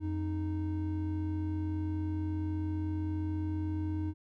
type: tone pair together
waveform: triangle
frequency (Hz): 88.51 / 310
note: F2 / D#4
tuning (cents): +24 / -6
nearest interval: octave + minor seventh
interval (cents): 2170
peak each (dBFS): -31 / -33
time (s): 0-4.14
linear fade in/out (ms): 50
effects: none